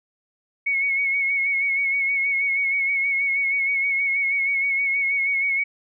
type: tone with vibrato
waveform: sine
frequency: 2206 Hz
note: C#7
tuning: 9 cents flat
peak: -19 dBFS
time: 0.66-5.64 s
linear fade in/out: 10 ms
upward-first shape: sine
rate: 6.3 Hz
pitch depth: 38 cents each way
effects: none